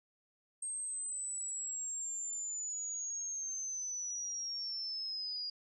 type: linear sweep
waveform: sine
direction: down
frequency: 8450 to 4834 Hz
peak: -37 dBFS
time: 0.62-5.5 s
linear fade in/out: 5 ms
effects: none